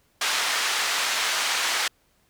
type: band-pass noise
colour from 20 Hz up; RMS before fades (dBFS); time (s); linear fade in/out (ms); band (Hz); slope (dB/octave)
pink; -25; 0.21-1.88; 5; 1200 to 6800; 12
effects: pink hiss -65 dBFS RMS until 2.29 s